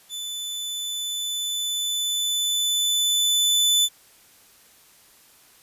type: tone with level ramp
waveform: sawtooth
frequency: 3503 Hz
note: A7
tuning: 8 cents flat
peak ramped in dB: -27 to -13 dBFS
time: 0.09-3.89 s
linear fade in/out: 50 ms
effects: white hiss -54 dBFS RMS until 5.62 s + resampled to 32000 Hz